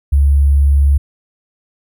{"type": "tone with sample-and-hold", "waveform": "sine", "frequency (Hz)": 70.3, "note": "C#2", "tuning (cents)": 25, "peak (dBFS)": -7, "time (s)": [0.12, 0.98], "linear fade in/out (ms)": 10, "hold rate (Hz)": 11025, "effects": []}